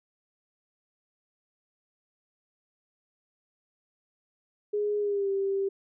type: tone with pitch glide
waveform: sine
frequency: 415.3 to 392 Hz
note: G#4 to G4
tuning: 0 to 0 cents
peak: -25 dBFS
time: 4.73-5.69 s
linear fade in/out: 10 ms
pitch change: -100 cents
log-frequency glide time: 4.99-5.3 s
effects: none